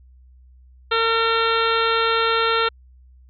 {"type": "harmonic tone", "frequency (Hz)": 454.9, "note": "A#4", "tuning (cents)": -42, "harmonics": [1, 2, 3, 4, 5, 6, 7, 8, 9], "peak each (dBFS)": [-22, -28, -20, -29, -31, -29, -30, -28, -31], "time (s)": [0.91, 2.69], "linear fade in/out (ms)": 10, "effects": ["added 63 Hz sine -46 dBFS peak until 3.29 s"]}